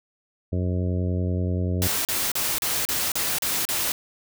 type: harmonic tone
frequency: 90.5 Hz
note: F#2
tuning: 38 cents flat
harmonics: 1 / 2 / 3 / 4 / 5 / 6 / 7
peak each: -23 / -29 / -33 / -35 / -37 / -39 / -40 dBFS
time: 0.52-1.88 s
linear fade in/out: 10 ms
type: noise bursts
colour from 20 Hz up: white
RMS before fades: -25 dBFS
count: 8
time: 1.82-3.919 s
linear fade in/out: 0 ms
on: 230 ms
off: 37 ms
effects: none